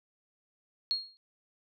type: tone with exponential decay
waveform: sine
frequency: 4277 Hz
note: C8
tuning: 37 cents sharp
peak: -24 dBFS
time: 0.91-1.17 s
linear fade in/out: 0 ms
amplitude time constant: 56 ms
effects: none